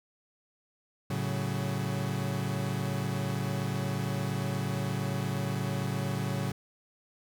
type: chord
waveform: 40% pulse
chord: F# minor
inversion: first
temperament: equal with one note detuned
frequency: 110 / 138.59 / 185.85 Hz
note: A2 / C#3 / F#3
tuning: 0 / 0 / +8 cents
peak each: -34 / -32 / -34 dBFS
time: 1.1-6.52 s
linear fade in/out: 5 ms
effects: none